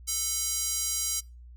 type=tone with high-pass filter; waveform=square; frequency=440 Hz; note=A4; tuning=in tune; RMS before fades=-30 dBFS; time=0.07-1.21 s; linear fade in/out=20 ms; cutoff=6400 Hz; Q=1.6; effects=noise-tail reverb RT60 0.3 s tail -26 dB re dry + added 60 Hz sine -45 dBFS peak until 1.56 s